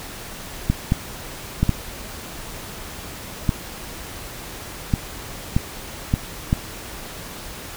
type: clicks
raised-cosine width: 5 ms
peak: -4 dBFS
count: 9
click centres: 0.7 / 0.921 / 1.63 / 1.693 / 3.492 / 4.938 / 5.565 / 6.139 / 6.529 s
effects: pink hiss -35 dBFS RMS until 7.76 s